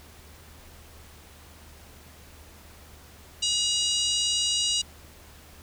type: harmonic tone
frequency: 959 Hz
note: A#5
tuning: 49 cents sharp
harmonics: 3 / 4 / 5 / 6 / 7 / 8 / 9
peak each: -27 / -29 / -31 / -33 / -34 / -35 / -36 dBFS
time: 3.42-4.82 s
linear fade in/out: 10 ms
effects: added 76 Hz sine -51 dBFS peak until 5.62 s + pink hiss -51 dBFS RMS until 5.62 s